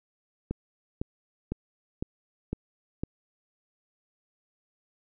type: click train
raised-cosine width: 3 ms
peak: -17 dBFS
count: 6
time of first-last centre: 0.51-3.035 s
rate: 1.98 Hz
effects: none